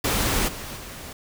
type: noise with level steps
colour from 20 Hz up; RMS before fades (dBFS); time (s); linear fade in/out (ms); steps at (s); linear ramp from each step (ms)
pink; -23 / -35 / -38; 0.04-1.13; 5; 0.47 / 0.76; 20
effects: none